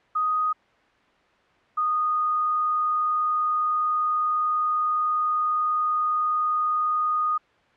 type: tone pair in turn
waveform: sine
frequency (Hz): 1247 / 1234.8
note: D#6 / D#6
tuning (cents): +3 / -14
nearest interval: unison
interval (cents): 17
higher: first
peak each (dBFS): -20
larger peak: neither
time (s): 0.15-0.53 / 1.77-7.38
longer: second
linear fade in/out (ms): 10
effects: white hiss -59 dBFS RMS until 7.76 s + low-pass 2000 Hz 12 dB/octave